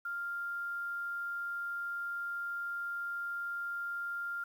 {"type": "tone with quantisation", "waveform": "sine", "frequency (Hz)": 1396.9, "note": "F6", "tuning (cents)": 0, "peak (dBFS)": -35, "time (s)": [0.05, 4.44], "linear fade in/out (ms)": 5, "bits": 10, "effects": []}